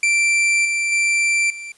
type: tone with level steps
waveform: 45% pulse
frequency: 2349 Hz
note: D7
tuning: in tune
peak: -14 / -18 / -15 / -30 dBFS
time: 0.03-1.72 s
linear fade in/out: 2 ms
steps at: 0.65 / 0.92 / 1.5 s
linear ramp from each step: 2 ms
effects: white hiss -54 dBFS RMS until 1.77 s + resampled to 24000 Hz